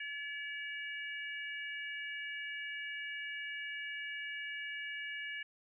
harmonic tone, 572 Hz, D5, 46 cents flat, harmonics 3 / 4 / 5, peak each -42 / -44 / -46 dBFS, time 0-5.43 s, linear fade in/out 5 ms, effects none

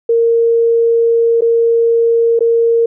sine tone with dropouts, 462.5 Hz, A#4, 14 cents flat, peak -8 dBFS, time 0.09-2.86 s, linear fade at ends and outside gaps 5 ms, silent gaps 1.409-1.419 / 2.392-2.406 s, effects none

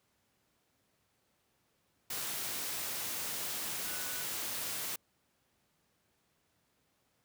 sine tone in noise, 1480 Hz, F#6, in tune, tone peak -48 dBFS, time 3.85-4.23 s, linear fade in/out 5 ms, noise white, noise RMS -38 dBFS, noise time 2.1-4.96 s, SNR -13 dB, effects pink hiss -75 dBFS RMS until 7.24 s + high-pass 80 Hz 12 dB/octave

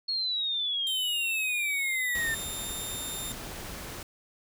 sine exponential sweep, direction down, 4337 to 1781 Hz, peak -27 dBFS, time 0.08-2.35 s, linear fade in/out 10 ms
10% pulse tone with pitch glide, 3729 to 3644 Hz, A#7 to A#7, 0 to -40 cents, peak -28 dBFS, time 0.87-3.32 s, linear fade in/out 0 ms, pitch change -40 cents, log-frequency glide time 1.95-2.4 s
pink noise, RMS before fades -40 dBFS, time 2.15-4.03 s, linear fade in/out 2 ms
effects none

